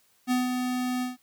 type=tone with ADSR envelope; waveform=square; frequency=250.8 Hz; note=B3; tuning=27 cents sharp; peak=-22 dBFS; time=0.27-1.17 s; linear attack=43 ms; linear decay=160 ms; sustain=-5 dB; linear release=150 ms; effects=white hiss -65 dBFS RMS until 1.22 s